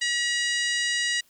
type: harmonic tone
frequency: 960 Hz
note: B5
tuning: 49 cents flat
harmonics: 2 / 3 / 4 / 5 / 6 / 7 / 8 / 9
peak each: -26 / -30 / -32 / -34 / -36 / -37 / -38 / -39 dBFS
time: 0.01-1.21 s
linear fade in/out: 10 ms
effects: white hiss -62 dBFS RMS until 1.29 s